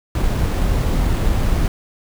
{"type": "noise with sample-and-hold", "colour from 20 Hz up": "brown", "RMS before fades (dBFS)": -17, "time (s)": [0.15, 1.68], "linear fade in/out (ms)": 2, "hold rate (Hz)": 11025, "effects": []}